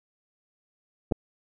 clicks, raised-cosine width 2 ms, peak -24 / -9 dBFS, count 2, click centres 1.113 / 1.122 s, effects none

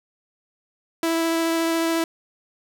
sawtooth tone with vibrato, 329.6 Hz, E4, in tune, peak -16 dBFS, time 1.03-2.04 s, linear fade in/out 2 ms, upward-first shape triangle, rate 14 Hz, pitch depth 10 cents each way, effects none

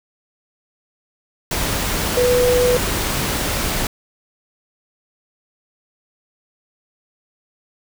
sine tone in noise, 493.9 Hz, B4, in tune, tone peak -13 dBFS, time 2.17-2.77 s, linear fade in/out 2 ms, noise pink, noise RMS -21 dBFS, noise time 1.51-3.87 s, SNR +5 dB, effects none

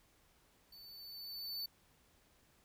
square tone with level ramp, 4507 Hz, C#8, 28 cents sharp, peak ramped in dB -55 to -39 dBFS, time 0.72-1.66 s, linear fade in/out 5 ms, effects pink hiss -70 dBFS RMS until 2.64 s

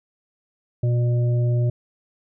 harmonic tone, 120.6 Hz, B2, 41 cents flat, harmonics 1 / 3 / 5, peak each -17 / -32 / -33 dBFS, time 0.83-1.7 s, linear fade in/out 5 ms, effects none

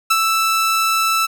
sawtooth tone with ADSR envelope, 1321 Hz, E6, 3 cents sharp, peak -7 dBFS, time 0.1-1.27 s, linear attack 10 ms, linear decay 40 ms, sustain -4 dB, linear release 21 ms, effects none

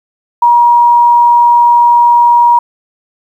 sine tone, 953 Hz, A#5, 38 cents sharp, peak -3 dBFS, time 0.42-2.59 s, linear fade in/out 5 ms, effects 7-bit

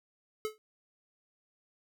square tone with exponential decay, 431 Hz, A4, 36 cents flat, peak -29 dBFS, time 0.45-0.58 s, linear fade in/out 0 ms, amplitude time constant 27 ms, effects none

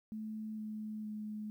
sine tone with pitch steps, 217 / 214.9 / 212.8 Hz, A3 / A3 / G#3, -24 / -41 / +42 cents, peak -39 dBFS, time 0.12-1.5 s, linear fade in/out 0 ms, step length 460 ms, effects 12-bit

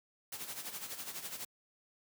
white noise with tremolo, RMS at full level -41 dBFS, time 0.32-1.45 s, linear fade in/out 5 ms, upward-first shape sine, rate 12 Hz, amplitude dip 65%, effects high-pass 100 Hz 12 dB/octave

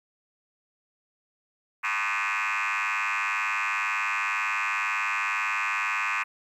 sine tone with frequency modulation, 1819 Hz, A#6, 43 cents flat, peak -22 dBFS, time 1.83-6.24 s, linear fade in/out 20 ms, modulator 102 Hz, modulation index 8, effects tanh soft clip ceiling -24 dBFS + 10-bit

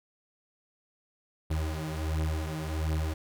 35% pulse beating tone pair, 77.7 / 79.1 Hz, D#2 / D#2, -2 / +29 cents, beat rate 1.4 Hz, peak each -31 / -30 dBFS, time 1.5-3.14 s, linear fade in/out 10 ms, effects none

